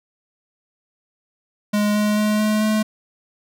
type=tone with pitch steps; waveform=square; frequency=208.1 / 209.9 / 211.7 / 213.6 / 215.4 Hz; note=G#3 / G#3 / G#3 / G#3 / A3; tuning=+4 / +19 / +33 / +49 / -37 cents; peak=-17 dBFS; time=1.73-2.83 s; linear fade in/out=10 ms; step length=220 ms; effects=none